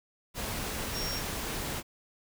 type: tone in noise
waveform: sine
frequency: 5560 Hz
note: F8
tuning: 9 cents flat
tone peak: -35 dBFS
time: 0.92-1.22 s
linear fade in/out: 50 ms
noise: pink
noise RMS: -35 dBFS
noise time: 0.34-1.83 s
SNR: -3 dB
effects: none